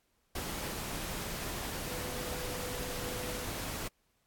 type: tone in noise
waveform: sine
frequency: 497.6 Hz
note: B4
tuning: 13 cents sharp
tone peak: -44 dBFS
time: 1.87-3.45 s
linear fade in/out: 5 ms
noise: pink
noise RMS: -39 dBFS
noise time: 0.35-3.88 s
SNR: -8 dB
effects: pink hiss -75 dBFS RMS until 4.26 s + AAC 64 kbps